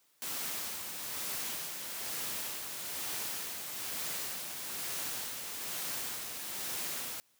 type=noise with tremolo; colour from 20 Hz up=white; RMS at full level=-37 dBFS; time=0.22-7.2 s; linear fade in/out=0 ms; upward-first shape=sine; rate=1.1 Hz; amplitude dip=40%; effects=white hiss -70 dBFS RMS until 7.39 s + high-pass 100 Hz 12 dB/octave